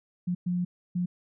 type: tone bursts at uneven times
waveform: sine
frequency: 177.9 Hz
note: F3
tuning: 32 cents sharp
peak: -25 dBFS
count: 3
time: 0.27-0.35 / 0.46-0.65 / 0.95-1.06 s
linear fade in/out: 10 ms
effects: none